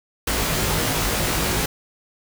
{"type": "noise with comb filter", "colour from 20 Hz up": "pink", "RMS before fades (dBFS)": -22, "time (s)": [0.27, 1.66], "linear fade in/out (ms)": 5, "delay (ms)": 19, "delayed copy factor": 1, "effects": []}